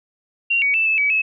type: tone with pitch steps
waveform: sine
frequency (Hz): 2758 / 2251 / 2647 / 2616 / 2281 / 2588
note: F7 / C#7 / E7 / E7 / C#7 / E7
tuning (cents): -22 / +26 / +7 / -14 / +49 / -32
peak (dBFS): -15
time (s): 0.5-1.22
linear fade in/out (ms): 10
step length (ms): 120
effects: none